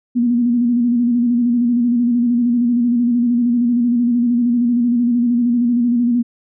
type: tone with vibrato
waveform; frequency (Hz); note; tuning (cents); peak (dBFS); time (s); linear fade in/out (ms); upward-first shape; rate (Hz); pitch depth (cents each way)
sine; 240; B3; -49; -12; 0.15-6.23; 20; square; 13; 40
effects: none